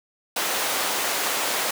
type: high-pass noise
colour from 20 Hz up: pink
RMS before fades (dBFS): -25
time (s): 0.36-1.71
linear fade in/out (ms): 5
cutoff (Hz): 530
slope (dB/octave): 12
effects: none